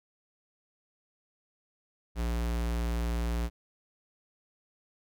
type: tone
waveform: square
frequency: 58.27 Hz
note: A#1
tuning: in tune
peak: -29 dBFS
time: 2.15-3.5 s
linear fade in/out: 50 ms
effects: none